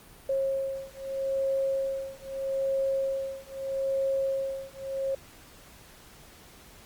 sine beating tone pair, 540 / 540.79 Hz, C#5 / C#5, -45 / -43 cents, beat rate 0.79 Hz, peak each -30 dBFS, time 0.29-5.15 s, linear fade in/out 5 ms, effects pink hiss -52 dBFS RMS until 6.85 s + Opus 32 kbps

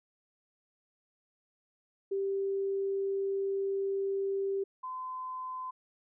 sine tone pair in turn, 392 / 1024.4 Hz, G4 / C6, 0 / -37 cents, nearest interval octave + perfect fourth, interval 1663 cents, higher second, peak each -29 / -36 dBFS, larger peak first, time 2.11-4.64 / 4.83-5.71 s, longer first, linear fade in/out 10 ms, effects none

